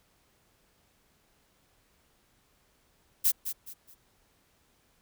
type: noise with echo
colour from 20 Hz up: violet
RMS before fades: -23 dBFS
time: 3.24-3.32 s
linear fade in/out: 20 ms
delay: 210 ms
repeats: 3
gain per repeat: -10 dB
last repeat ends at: 3.95 s
effects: pink hiss -68 dBFS RMS until 5.01 s